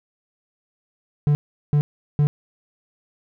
triangle tone bursts, 146.83 Hz, D3, in tune, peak -12 dBFS, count 3, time 1.27-2.27 s, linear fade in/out 0 ms, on 80 ms, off 380 ms, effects none

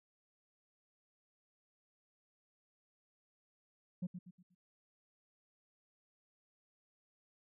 sine tone with echo, 180 Hz, F#3, 47 cents flat, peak -33 dBFS, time 4.02-4.07 s, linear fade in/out 10 ms, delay 120 ms, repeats 4, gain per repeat -9 dB, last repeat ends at 4.55 s, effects tanh soft clip ceiling -35 dBFS

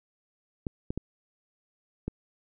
clicks, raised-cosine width 3 ms, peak -18 dBFS, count 4, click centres 0.668 / 0.905 / 0.976 / 2.08 s, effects none

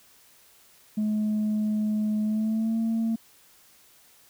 sine tone with pitch glide, 213.1 to 225.8 Hz, G#3 to A3, +45 to +45 cents, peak -21 dBFS, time 0.97-3.16 s, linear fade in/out 10 ms, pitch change +100 cents, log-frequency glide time 2.23-2.77 s, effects tanh soft clip ceiling -21 dBFS + white hiss -57 dBFS RMS until 4.29 s

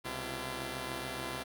5% pulse tone cluster, 67.3 / 127.7 / 339.7 Hz, C2 / C3 / F4, +49 / -42 / -48 cents, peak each -32 / -30 / -29 dBFS, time 0.04-1.44 s, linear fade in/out 20 ms, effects none

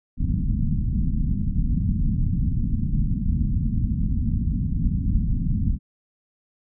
pink low-pass noise, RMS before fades -22 dBFS, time 0.17-5.79 s, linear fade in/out 50 ms, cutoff 240 Hz, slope 48 dB/octave, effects none

